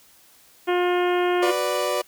harmonic tone, 356.4 Hz, F4, 35 cents sharp, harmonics 1 / 2 / 3 / 4 / 5 / 6 / 7 / 8 / 9, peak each -20 / -26 / -30 / -32 / -34 / -36 / -37 / -38 / -39 dBFS, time 0.67-1.52 s, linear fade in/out 20 ms
30% pulse chord, B minor, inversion second, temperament equal, 370 / 493.9 / 587.3 Hz, F#4 / B4 / D5, 0 / 0 / 0 cents, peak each -26 / -24 / -22 dBFS, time 1.42-2.02 s, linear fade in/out 10 ms
effects white hiss -54 dBFS RMS until 2.07 s

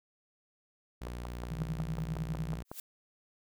sawtooth tone, 59.9 Hz, A#1, 48 cents sharp, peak -35 dBFS, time 1.01-2.63 s, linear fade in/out 10 ms
click train, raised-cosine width 1 ms, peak -26 dBFS, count 10, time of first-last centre 1.07-2.715 s, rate 5.47 Hz
sine tone with tremolo, 158.1 Hz, D#3, 28 cents sharp, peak -30 dBFS, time 1.49-2.61 s, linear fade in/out 50 ms, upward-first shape triangle, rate 10 Hz, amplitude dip 95%
blue noise with exponential growth, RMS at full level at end -39 dBFS, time 2.65-2.8 s, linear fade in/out 2 ms, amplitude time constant 32 ms
effects none

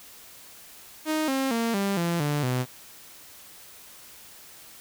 sawtooth tone with pitch steps, 311.1 / 267.7 / 230.4 / 198.26 / 170.61 / 146.82 / 126.35 Hz, D#4 / C4 / A#3 / G3 / F3 / D3 / B2, 0 / +40 / -20 / +20 / -40 / 0 / +40 cents, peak -20 dBFS, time 1.05-2.66 s, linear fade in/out 50 ms, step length 230 ms, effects white hiss -48 dBFS RMS until 4.8 s

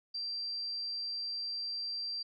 sine tone, 4710 Hz, D8, 4 cents sharp, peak -35 dBFS, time 0.14-2.23 s, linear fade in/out 10 ms, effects none

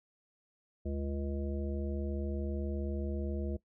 harmonic tone with a mistuned harmonic, 69.3 Hz, C#2, in tune, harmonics 1 / 3 / 5 / 7 / 9, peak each -35 / -40 / -41 / -46 / -47 dBFS, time 0.85-3.57 s, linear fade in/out 10 ms, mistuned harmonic 1, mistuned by +110 cents, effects noise-tail reverb RT60 0.1 s tail -18 dB re dry

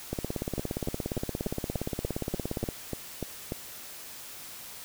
two click trains, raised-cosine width 2 ms, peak -17 / -18 dBFS, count 45 / 11, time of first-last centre 0.13-2.688 / 0.58-3.521 s, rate 17.2 / 3.4 Hz, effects white hiss -44 dBFS RMS until 4.84 s

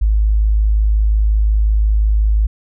sine tone, 52.8 Hz, G#1, 29 cents sharp, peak -10 dBFS, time 0.01-2.47 s, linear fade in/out 10 ms, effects none

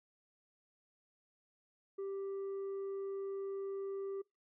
sine tone with tanh clipping, 392 Hz, G4, in tune, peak -39 dBFS, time 1.98-4.22 s, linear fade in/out 10 ms, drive 3 dB, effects noise-tail reverb RT60 0.2 s tail -24 dB re dry

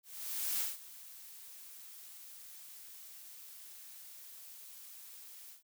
blue noise with ADSR envelope, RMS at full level -34 dBFS, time 0.03-5.63 s, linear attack 570 ms, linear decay 170 ms, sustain -18 dB, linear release 130 ms, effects none

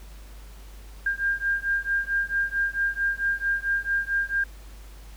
sine beating tone pair, 1600 / 1604.5 Hz, G6 / G6, +35 / +40 cents, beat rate 4.5 Hz, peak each -26 dBFS, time 1.06-4.44 s, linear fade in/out 5 ms, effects added 50 Hz sine -41 dBFS peak until 5.16 s + pink hiss -52 dBFS RMS until 5.16 s

